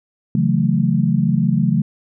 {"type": "chord", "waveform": "sine", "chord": "F# minor seventh", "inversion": "second", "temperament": "equal", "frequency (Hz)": [138.59, 164.81, 185, 220], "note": ["C#3", "E3", "F#3", "A3"], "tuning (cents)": [0, 0, 0, 0], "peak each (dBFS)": -19, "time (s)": [0.35, 1.82], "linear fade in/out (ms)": 2, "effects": []}